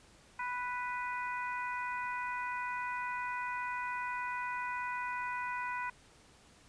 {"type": "harmonic tone", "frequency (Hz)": 493.9, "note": "B4", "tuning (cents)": 0, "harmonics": [2, 3, 4, 5], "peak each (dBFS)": [-37, -41, -43, -45], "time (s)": [0.39, 5.9], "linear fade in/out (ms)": 5, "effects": ["pink hiss -61 dBFS RMS until 6.68 s", "resampled to 22050 Hz"]}